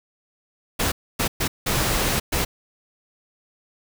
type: noise bursts at uneven times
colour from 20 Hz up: pink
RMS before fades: -22 dBFS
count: 5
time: 0.79-0.92 / 1.19-1.28 / 1.4-1.48 / 1.66-2.2 / 2.32-2.45 s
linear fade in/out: 10 ms
effects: none